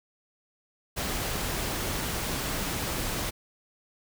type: noise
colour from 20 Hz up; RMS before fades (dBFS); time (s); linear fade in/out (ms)
pink; -31; 0.96-3.31; 20
effects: none